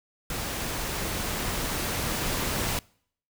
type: noise with level ramp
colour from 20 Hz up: pink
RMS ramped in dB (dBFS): -32 to -28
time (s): 0.3-2.79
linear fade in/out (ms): 2
effects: noise-tail reverb RT60 0.6 s tail -25 dB re dry